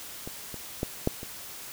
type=clicks; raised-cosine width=2 ms; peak=-23 / -25 / -14 / -10 / -25 dBFS; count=5; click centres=0.275 / 0.543 / 0.831 / 1.074 / 1.231 s; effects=white hiss -42 dBFS RMS until 1.72 s